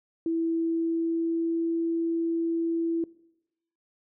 sine tone with pitch glide, 329.6 to 332.3 Hz, E4 to E4, 0 to +14 cents, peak -24 dBFS, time 0.26-3.04 s, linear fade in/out 2 ms, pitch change +14 cents, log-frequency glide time 0.52-1.75 s, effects noise-tail reverb RT60 0.9 s tail -22 dB re dry

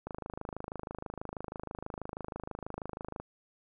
click train, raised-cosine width 1 ms, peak -24 dBFS, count 83, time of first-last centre 0.07-3.2 s, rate 26.2 Hz, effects none

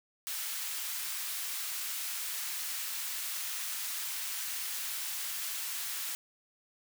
white high-pass noise, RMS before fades -37 dBFS, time 0.27-6.15 s, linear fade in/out 0 ms, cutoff 1300 Hz, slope 12 dB/octave, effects none

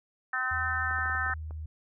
harmonic tone, 256.7 Hz, C4, 33 cents flat, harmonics 3 / 4 / 5 / 6 / 7, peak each -39 / -42 / -33 / -32 / -32 dBFS, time 0.33-1.34 s, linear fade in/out 5 ms
sine tone with pitch glide, 81.8 to 77.84 Hz, E2 to D#2, -13 to +1 cents, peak -35 dBFS, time 0.51-1.66 s, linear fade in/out 5 ms, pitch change -86 cents, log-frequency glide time 0.65-1.49 s
clicks, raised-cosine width 1 ms, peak -34 dBFS, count 8, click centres 0.911 / 0.986 / 1.058 / 1.097 / 1.152 / 1.264 / 1.299 / 1.509 s
effects none

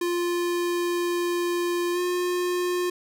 square tone with pitch glide, 349.2 to 356.9 Hz, F4 to F4, 0 to +38 cents, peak -24 dBFS, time 0.01-2.9 s, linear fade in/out 5 ms, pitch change +38 cents, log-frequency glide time 1.93-1.99 s, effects none

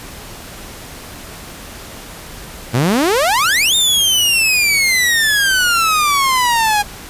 sawtooth exponential two-way sweep, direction up then down, 110.3 to 3679 to 813 Hz, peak -8 dBFS, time 2.73-6.83 s, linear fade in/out 20 ms, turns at 3.75 s, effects pink hiss -33 dBFS RMS until 7.09 s + resampled to 32000 Hz

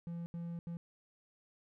triangle tone bursts at uneven times, 170 Hz, F3, 46 cents flat, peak -37 dBFS, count 3, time 0.07-0.26 / 0.34-0.59 / 0.67-0.77 s, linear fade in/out 0 ms, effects none

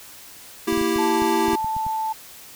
square chord, E diminished, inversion second, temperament equal, 233.1 / 329.6 / 392 Hz, Bb3 / E4 / G4, 0 / 0 / 0 cents, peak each -28 / -23 / -24 dBFS, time 0.67-1.56 s, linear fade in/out 10 ms
clicks, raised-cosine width 5 ms, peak -23 dBFS, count 10, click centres 0.726 / 0.776 / 0.814 / 0.961 / 1.221 / 1.483 / 1.533 / 1.645 / 1.766 / 1.866 s
sine tone, 880 Hz, A5, in tune, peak -22 dBFS, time 0.98-2.13 s, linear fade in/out 10 ms
effects white hiss -43 dBFS RMS until 2.55 s

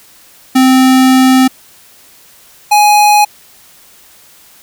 square tone pair in turn, 260 / 834.1 Hz, C4 / G#5, -11 / +7 cents, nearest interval octave + minor sixth, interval 2018 cents, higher second, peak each -5 dBFS, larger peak neither, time 0.55-1.48 / 2.71-3.25 s, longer first, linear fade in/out 10 ms, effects white hiss -42 dBFS RMS until 4.62 s

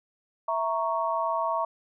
sine chord, A# diminished, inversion second, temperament equal, 659.3 / 932.3 / 1108.7 Hz, E5 / A#5 / C#6, 0 / 0 / 0 cents, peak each -29 dBFS, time 0.48-1.65 s, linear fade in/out 5 ms, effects none

